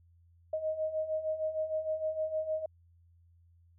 sine beating tone pair, 622.3 / 628.8 Hz, D#5 / D#5, 0 / +18 cents, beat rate 6.5 Hz, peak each -37 / -32 dBFS, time 0.53-2.66 s, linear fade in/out 5 ms, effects added 85 Hz sine -60 dBFS peak until 3.78 s

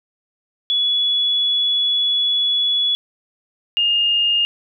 sine tone pair in turn, 3397 / 2831 Hz, G#7 / F7, +38 / +23 cents, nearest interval minor third, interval 315 cents, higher first, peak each -15 / -14 dBFS, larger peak second, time 0.7-2.95 / 3.77-4.45 s, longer first, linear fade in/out 0 ms, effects none

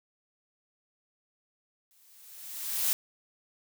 blue noise with exponential growth, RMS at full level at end -25 dBFS, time 1.91-2.93 s, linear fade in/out 0 ms, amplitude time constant 220 ms, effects none

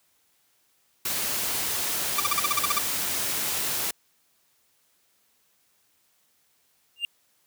white noise, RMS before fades -28 dBFS, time 1.05-3.91 s, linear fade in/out 5 ms
sawtooth tone bursts, 1175 Hz, D6, 1 cent sharp, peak -17 dBFS, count 10, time 2.18-2.787 s, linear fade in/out 5 ms, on 22 ms, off 43 ms
triangle tone with exponential growth, 2800 Hz, F7, 4 cents sharp, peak -19 dBFS, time 6.96-7.05 s, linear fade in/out 1 ms, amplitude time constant 18 ms
effects white hiss -67 dBFS RMS until 7.46 s + high-pass 60 Hz 12 dB/octave

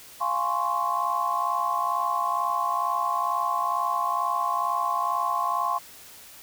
sine chord, Db major seventh, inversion first, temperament equal, 698.5 / 830.6 / 1046.5 / 1108.7 Hz, F5 / Ab5 / C6 / Db6, 0 / 0 / 0 / 0 cents, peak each -31 / -32 / -26 / -28 dBFS, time 0.2-5.79 s, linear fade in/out 20 ms, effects white hiss -47 dBFS RMS until 6.42 s

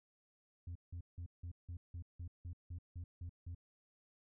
sine tone bursts, 86.6 Hz, F2, 14 cents flat, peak -40 dBFS, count 12, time 0.67-3.548 s, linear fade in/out 5 ms, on 84 ms, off 170 ms, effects tanh soft clip ceiling -42 dBFS

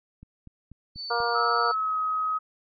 click train, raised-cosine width 5 ms, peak -33 dBFS, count 5, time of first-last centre 0.23-1.203 s, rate 4.11 Hz
sine tone, 4511 Hz, C#8, 29 cents sharp, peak -33 dBFS, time 0.95-1.75 s, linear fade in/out 50 ms
harmonic tone, 236 Hz, A#3, 22 cents sharp, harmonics 2 / 3 / 4 / 5 / 6, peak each -30 / -30 / -30 / -30 / -30 dBFS, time 1.1-1.72 s, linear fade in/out 10 ms
sine tone with pitch glide, 1300 to 1266.6 Hz, E6 to D#6, -24 to +30 cents, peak -24 dBFS, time 1.34-2.39 s, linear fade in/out 20 ms, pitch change -46 cents, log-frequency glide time 1.66-1.98 s
effects none

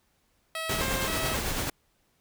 10% pulse tone with vibrato, 585 Hz, D5, 7 cents flat, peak -23 dBFS, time 0.55-1.36 s, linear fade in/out 2 ms, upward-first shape square, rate 1.9 Hz, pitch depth 170 cents each way
pink noise with tremolo, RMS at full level -29 dBFS, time 0.69-1.7 s, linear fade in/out 5 ms, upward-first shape sine, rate 9.1 Hz, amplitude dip 35%
click train, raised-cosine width 2 ms, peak -21 dBFS, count 9, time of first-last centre 0.81-1.39 s, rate 13.8 Hz
effects pink hiss -70 dBFS RMS until 2.2 s

